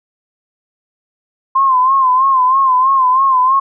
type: tone with vibrato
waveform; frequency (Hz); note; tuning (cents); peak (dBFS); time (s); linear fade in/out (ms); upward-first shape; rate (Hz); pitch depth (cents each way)
sine; 1046.5; C6; 0; -8; 1.55-3.6; 10; sine; 3.1; 73
effects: none